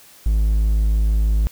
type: tone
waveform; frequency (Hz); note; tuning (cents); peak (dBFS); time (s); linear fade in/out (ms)
triangle; 53.2; G#1; +42; -12; 0.26-1.47; 0
effects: white hiss -47 dBFS RMS until 1.51 s